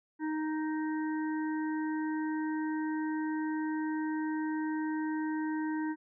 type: harmonic tone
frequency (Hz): 311.2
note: D#4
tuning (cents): 0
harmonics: 1 / 3 / 5 / 6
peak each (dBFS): -31 / -41 / -45 / -47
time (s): 0.19-5.96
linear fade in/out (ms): 50
effects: none